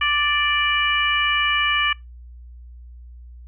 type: harmonic tone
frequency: 587.3 Hz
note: D5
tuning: in tune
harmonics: 2 / 3 / 4 / 5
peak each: -23 / -23 / -23 / -23 dBFS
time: 0.01-1.93 s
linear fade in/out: 5 ms
effects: noise-tail reverb RT60 0.2 s tail -24 dB re dry + added 60 Hz sine -38 dBFS peak until 3.47 s